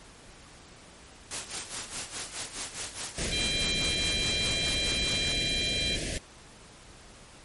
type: noise with tremolo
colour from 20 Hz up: white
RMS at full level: -33 dBFS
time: 1.31-5.32 s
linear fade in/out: 0 ms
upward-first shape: sine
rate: 4.8 Hz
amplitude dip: 75%
type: band-stop noise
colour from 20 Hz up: pink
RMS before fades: -33 dBFS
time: 3.18-6.18 s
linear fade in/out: 2 ms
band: 700 to 1600 Hz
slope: 96 dB/octave
type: harmonic tone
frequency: 796 Hz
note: G5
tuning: 26 cents sharp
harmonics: 3 / 4 / 5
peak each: -34 / -33 / -31 dBFS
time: 3.31-5.97 s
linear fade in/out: 20 ms
effects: pink hiss -51 dBFS RMS until 7.44 s + MP3 48 kbps